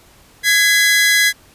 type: tone pair together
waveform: sawtooth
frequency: 1665 / 2021 Hz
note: G#6 / B6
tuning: +4 / +39 cents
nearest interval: minor third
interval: 335 cents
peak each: -10 dBFS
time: 0.43-1.33 s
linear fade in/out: 50 ms
effects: pink hiss -48 dBFS RMS until 1.54 s + resampled to 32000 Hz